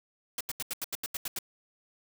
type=noise bursts; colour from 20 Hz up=white; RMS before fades=-34 dBFS; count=10; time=0.38-1.388 s; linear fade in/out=2 ms; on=27 ms; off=82 ms; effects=none